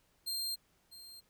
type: tone with echo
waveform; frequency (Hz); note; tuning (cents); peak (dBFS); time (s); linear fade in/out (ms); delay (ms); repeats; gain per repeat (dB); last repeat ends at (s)
sawtooth; 4186; C8; 0; -32; 0.26-0.56; 20; 650; 1; -15; 1.21
effects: pink hiss -72 dBFS RMS until 1.29 s